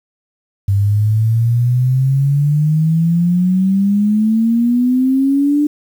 sine exponential sweep, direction up, 98 to 298.1 Hz, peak -10 dBFS, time 0.68-5.67 s, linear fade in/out 5 ms, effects 7-bit

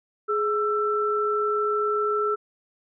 sine tone pair together, 419.7 / 1332.5 Hz, G#4 / E6, +18 / +18 cents, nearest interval octave + minor sixth, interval 2000 cents, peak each -24 dBFS, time 0.28-2.36 s, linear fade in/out 20 ms, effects none

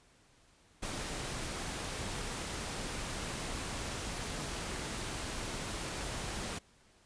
pink noise, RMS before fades -39 dBFS, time 0.82-6.59 s, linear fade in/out 10 ms, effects pink hiss -65 dBFS RMS until 7.05 s + resampled to 22050 Hz

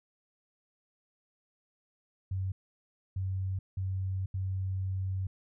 sine tone bursts at uneven times, 94.8 Hz, F#2, 43 cents sharp, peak -30 dBFS, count 4, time 2.31-2.52 / 3.16-3.59 / 3.77-4.26 / 4.34-5.27 s, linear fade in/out 5 ms, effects none

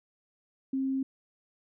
sine tone, 267 Hz, C4, 35 cents sharp, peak -27 dBFS, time 0.73-1.03 s, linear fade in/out 5 ms, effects none

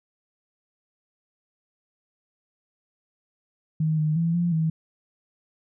sine tone with pitch steps, 157 / 153.9 / 166.6 / 173 / 160.2 Hz, D#3 / D#3 / E3 / F3 / E3, +16 / -19 / +19 / -16 / -49 cents, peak -20 dBFS, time 3.8-4.7 s, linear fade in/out 5 ms, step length 180 ms, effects none

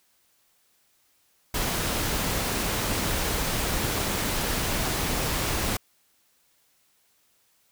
pink noise, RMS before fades -27 dBFS, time 1.54-5.77 s, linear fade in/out 5 ms, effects white hiss -66 dBFS RMS until 7.71 s

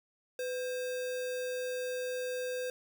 sine tone with sample-and-hold, 502 Hz, B4, 28 cents sharp, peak -33 dBFS, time 0.39-2.7 s, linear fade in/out 2 ms, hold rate 2100 Hz, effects none

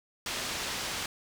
white low-pass noise, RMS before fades -35 dBFS, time 0.26-1.06 s, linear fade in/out 2 ms, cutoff 5500 Hz, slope 12 dB/octave, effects none

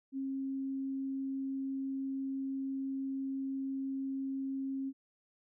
sine tone, 269.4 Hz, C#4, 49 cents flat, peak -34 dBFS, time 0.12-4.93 s, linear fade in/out 50 ms, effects none

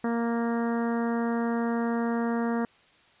harmonic tone, 233.1 Hz, A#3, in tune, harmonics 1 / 2 / 3 / 4 / 5 / 6 / 7 / 8, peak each -26 / -32 / -36 / -38 / -40 / -42 / -43 / -44 dBFS, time 0.04-2.65 s, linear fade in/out 2 ms, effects white hiss -59 dBFS RMS until 3.2 s + resampled to 8000 Hz

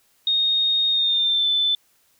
sine tone with pitch glide, 3711 to 3521 Hz, A#7 to A7, -9 to 0 cents, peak -17 dBFS, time 0.27-1.75 s, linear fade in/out 2 ms, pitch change -91 cents, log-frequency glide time 0.9-1.48 s, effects white hiss -62 dBFS RMS until 2.19 s

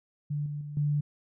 sine tone with level steps, 146.83 Hz, D3, in tune, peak -28 / -32 / -36 / -24 dBFS, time 0.3-1.01 s, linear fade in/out 10 ms, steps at 0.46 / 0.61 / 0.77 s, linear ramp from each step 2 ms, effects none

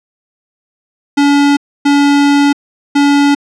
square tone bursts at uneven times, 285.1 Hz, C#4, 49 cents sharp, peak -7 dBFS, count 3, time 1.17-1.57 / 1.85-2.53 / 2.95-3.35 s, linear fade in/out 10 ms, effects low-pass 6000 Hz 12 dB/octave

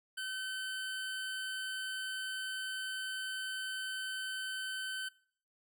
25% pulse tone, 1530 Hz, G6, 42 cents flat, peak -34 dBFS, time 0.17-5.09 s, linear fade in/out 10 ms, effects noise-tail reverb RT60 0.6 s tail -22 dB re dry

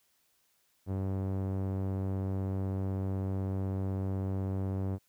sawtooth tone with low-pass filter, 96 Hz, G2, 36 cents flat, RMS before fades -33 dBFS, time 0.86-4.99 s, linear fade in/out 50 ms, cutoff 650 Hz, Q 0.62, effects white hiss -72 dBFS RMS until 5.08 s

